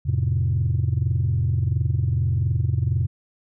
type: chord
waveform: sine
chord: F major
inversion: none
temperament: equal with one note detuned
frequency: 87.31 / 110 / 131.57 Hz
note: F2 / A2 / C3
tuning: 0 / 0 / +10 cents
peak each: -22 dBFS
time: 0.05-3.07 s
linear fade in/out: 20 ms
effects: tanh soft clip ceiling -13 dBFS